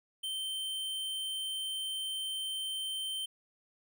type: tone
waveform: square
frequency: 3110 Hz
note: G7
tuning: 14 cents flat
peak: -35 dBFS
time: 0.23-3.26 s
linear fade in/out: 10 ms
effects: none